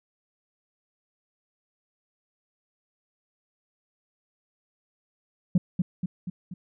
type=tone with echo; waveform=sine; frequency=180 Hz; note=F#3; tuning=47 cents flat; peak=-14 dBFS; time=5.55-5.58 s; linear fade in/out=5 ms; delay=240 ms; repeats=4; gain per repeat=-5 dB; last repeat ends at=6.54 s; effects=tanh soft clip ceiling -14 dBFS